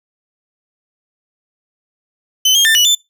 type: tone with pitch steps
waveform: 30% pulse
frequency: 3041 / 3229 / 1786 / 2941 / 3531 Hz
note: F#7 / G#7 / A6 / F#7 / A7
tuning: +47 / -49 / +25 / -11 / +5 cents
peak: -6 dBFS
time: 2.45-2.95 s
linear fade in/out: 5 ms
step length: 100 ms
effects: noise-tail reverb RT60 0.2 s tail -23 dB re dry